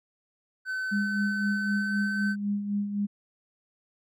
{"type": "tone with pitch glide", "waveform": "triangle", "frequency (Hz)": [1522, 1532.6], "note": ["F#6", "G6"], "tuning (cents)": [48, -40], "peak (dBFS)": -27, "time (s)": [0.65, 2.36], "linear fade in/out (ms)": 50, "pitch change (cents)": 12, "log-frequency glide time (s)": [1.6, 2.03]}
{"type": "tone with tremolo", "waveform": "sine", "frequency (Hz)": 203.8, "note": "G#3", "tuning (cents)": -32, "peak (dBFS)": -24, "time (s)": [0.91, 3.07], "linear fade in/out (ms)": 20, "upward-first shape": "sine", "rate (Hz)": 3.9, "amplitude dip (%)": 55}
{"effects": []}